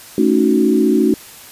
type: chord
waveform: sine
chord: D# half-diminished seventh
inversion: second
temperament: equal with one note detuned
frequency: 220 / 277.2 / 312 / 370 Hz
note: A3 / C#4 / D#4 / F#4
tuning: 0 / 0 / +5 / 0 cents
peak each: -16 dBFS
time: 0.18-1.14 s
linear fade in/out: 2 ms
effects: white hiss -38 dBFS RMS until 1.51 s + resampled to 32000 Hz